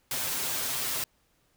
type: noise with comb filter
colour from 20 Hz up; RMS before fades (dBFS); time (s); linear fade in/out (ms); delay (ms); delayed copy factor
white; -31; 0.11-1.04; 2; 7.7; +1
effects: pink hiss -69 dBFS RMS until 1.56 s